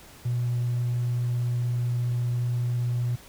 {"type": "tone", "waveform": "triangle", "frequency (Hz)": 121.3, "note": "B2", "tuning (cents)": -31, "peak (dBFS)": -20, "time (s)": [0.25, 3.16], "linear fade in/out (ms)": 10, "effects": ["tanh soft clip ceiling -20 dBFS", "pink hiss -49 dBFS RMS until 3.28 s"]}